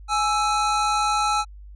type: tone pair together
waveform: square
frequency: 836.2 / 1322 Hz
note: G#5 / E6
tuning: +12 / +5 cents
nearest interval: minor sixth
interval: 793 cents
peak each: -23 / -23 dBFS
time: 0.08-1.45 s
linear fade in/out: 50 ms
effects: added 50 Hz sine -39 dBFS peak until 1.75 s + resampled to 22050 Hz